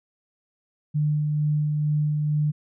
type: tone with tremolo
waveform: sine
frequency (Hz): 150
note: D3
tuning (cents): +37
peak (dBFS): -19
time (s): 0.94-2.52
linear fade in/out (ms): 20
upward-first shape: sine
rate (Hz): 2.2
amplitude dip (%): 25
effects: none